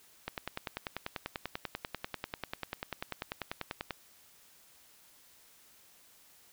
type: click train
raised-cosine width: 0.3 ms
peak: -19 dBFS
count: 38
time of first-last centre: 0.28-3.907 s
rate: 10.2 Hz
effects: white hiss -61 dBFS RMS until 6.52 s